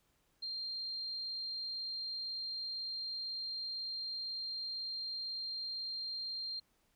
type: tone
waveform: sine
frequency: 4186 Hz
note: C8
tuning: in tune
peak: -38 dBFS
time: 0.42-6.6 s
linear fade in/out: 10 ms
effects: pink hiss -75 dBFS RMS until 6.95 s